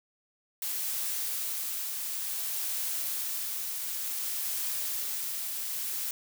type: noise with tremolo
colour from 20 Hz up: blue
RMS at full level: -32 dBFS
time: 0.62-6.11 s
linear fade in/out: 2 ms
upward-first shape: triangle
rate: 0.56 Hz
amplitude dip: 30%
effects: none

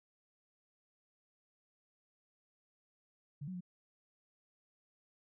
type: tone with pitch steps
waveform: sine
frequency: 144.1 / 185.5 / 179 Hz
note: D3 / F#3 / F3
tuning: -33 / +5 / +43 cents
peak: -40 dBFS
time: 3.41-3.608 s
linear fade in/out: 10 ms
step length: 66 ms
effects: none

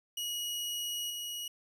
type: tone with level steps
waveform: sawtooth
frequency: 2904 Hz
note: F#7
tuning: 33 cents flat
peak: -31 / -34 dBFS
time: 0.17-1.48 s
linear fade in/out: 5 ms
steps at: 1.1 s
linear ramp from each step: 2 ms
effects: none

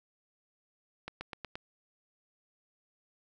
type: accelerating click train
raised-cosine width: 0.3 ms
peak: -23 dBFS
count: 5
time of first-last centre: 1.08-1.555 s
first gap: 130 ms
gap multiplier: 0.94
effects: none

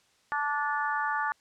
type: harmonic tone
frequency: 291.3 Hz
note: D4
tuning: 14 cents flat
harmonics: 3 / 4 / 5 / 6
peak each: -31 / -32 / -33 / -34 dBFS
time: 0.32-1.32 s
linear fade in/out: 0 ms
effects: white hiss -66 dBFS RMS until 1.4 s + low-pass 7000 Hz 12 dB/octave

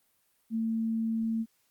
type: tone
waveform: sine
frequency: 225 Hz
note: A3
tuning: 39 cents sharp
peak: -27 dBFS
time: 0.5-1.46 s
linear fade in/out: 50 ms
effects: white hiss -71 dBFS RMS until 1.7 s + Opus 32 kbps

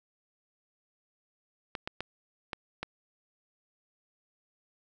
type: clicks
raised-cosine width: 0.3 ms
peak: -18 dBFS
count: 5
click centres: 1.752 / 1.875 / 2.006 / 2.532 / 2.83 s
effects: none

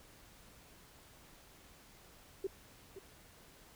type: tone with echo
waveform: sine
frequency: 386.5 Hz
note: G4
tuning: 24 cents flat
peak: -33 dBFS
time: 2.44-2.47 s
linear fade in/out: 5 ms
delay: 520 ms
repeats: 1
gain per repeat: -12 dB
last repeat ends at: 2.99 s
effects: pink hiss -60 dBFS RMS until 3.75 s

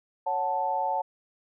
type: chord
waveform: sine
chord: F# minor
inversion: second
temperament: equal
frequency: 554.4 / 740 / 880 Hz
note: C#5 / F#5 / A5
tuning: 0 / 0 / 0 cents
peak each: -33 / -30 / -27 dBFS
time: 0.26-1.02 s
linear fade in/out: 10 ms
effects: none

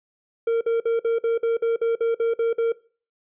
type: tone bursts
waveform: triangle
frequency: 460 Hz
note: A#4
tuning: 23 cents flat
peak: -16 dBFS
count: 12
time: 0.47-2.722 s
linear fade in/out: 5 ms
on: 140 ms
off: 52 ms
effects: noise-tail reverb RT60 0.4 s tail -20 dB re dry + resampled to 8000 Hz

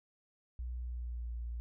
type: tone with pitch glide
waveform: sine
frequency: 60.9 to 58.66 Hz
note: B1 to A#1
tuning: -24 to +12 cents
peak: -37 dBFS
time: 0.59-1.6 s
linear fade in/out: 0 ms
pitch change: -64 cents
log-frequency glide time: 0.8-1.33 s
effects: none

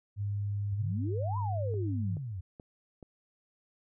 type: tone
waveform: sine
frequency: 101.7 Hz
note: G#2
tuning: 36 cents flat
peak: -30 dBFS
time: 0.16-2.19 s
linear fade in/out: 50 ms
type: exponential two-way sweep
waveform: sine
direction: up then down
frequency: 85.2 to 1028 to 85.2 Hz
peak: -35 dBFS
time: 0.72-2.41 s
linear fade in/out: 10 ms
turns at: 1.38 s
type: click train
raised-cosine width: 2 ms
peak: -34 dBFS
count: 4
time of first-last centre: 1.74-3.028 s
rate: 2.33 Hz
effects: none

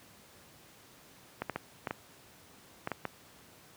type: clicks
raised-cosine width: 0.5 ms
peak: -18 dBFS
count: 8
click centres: 1.42 / 1.497 / 1.56 / 1.872 / 1.909 / 2.874 / 2.917 / 3.053 s
effects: pink hiss -57 dBFS RMS until 3.76 s + high-pass 100 Hz 12 dB/octave

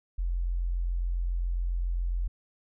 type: tone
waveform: sine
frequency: 43.65 Hz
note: F1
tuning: in tune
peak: -26 dBFS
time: 0.18-2.28 s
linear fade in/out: 10 ms
effects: none

